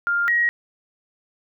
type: tone pair in turn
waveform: sine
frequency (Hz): 1401 / 1895.1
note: F6 / A#6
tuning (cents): +5 / +28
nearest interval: perfect fourth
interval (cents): 523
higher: second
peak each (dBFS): -18 / -16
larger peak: second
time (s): 0.07-0.28 / 0.28-0.49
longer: neither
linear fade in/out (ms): 0
effects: none